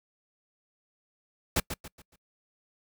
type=noise with echo; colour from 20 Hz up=pink; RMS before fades=-25 dBFS; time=1.56-1.6 s; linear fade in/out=5 ms; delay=140 ms; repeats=4; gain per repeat=-9 dB; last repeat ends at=2.16 s; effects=noise-tail reverb RT60 0.1 s tail -26 dB re dry